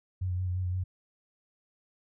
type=tone with vibrato; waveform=sine; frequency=91.2 Hz; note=F#2; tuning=24 cents flat; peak=-28 dBFS; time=0.21-0.84 s; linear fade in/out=10 ms; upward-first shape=sine; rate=5.8 Hz; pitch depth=29 cents each way; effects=none